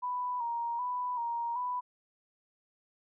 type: tone with vibrato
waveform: sine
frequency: 964 Hz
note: B5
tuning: 42 cents flat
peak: -31 dBFS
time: 0.02-1.81 s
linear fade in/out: 20 ms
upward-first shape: square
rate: 1.3 Hz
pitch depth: 48 cents each way
effects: none